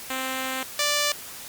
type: tone pair in turn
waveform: 5% pulse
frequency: 261.6 / 587.3 Hz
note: C4 / D5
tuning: 0 / 0 cents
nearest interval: octave + major second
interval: 1400 cents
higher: second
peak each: -16 / -10 dBFS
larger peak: second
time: 0.1-0.63 / 0.79-1.12 s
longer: first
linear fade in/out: 2 ms
effects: white hiss -39 dBFS RMS until 1.48 s + Opus 48 kbps